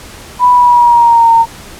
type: tone with pitch glide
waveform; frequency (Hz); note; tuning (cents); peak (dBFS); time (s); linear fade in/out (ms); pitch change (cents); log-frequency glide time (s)
sine; 987.8 to 916.3; B5 to A#5; 0 to -30; -3; 0.39-1.46; 50; -130; 0.5-1.32
effects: pink hiss -32 dBFS RMS until 1.79 s + low-pass 12000 Hz 12 dB/octave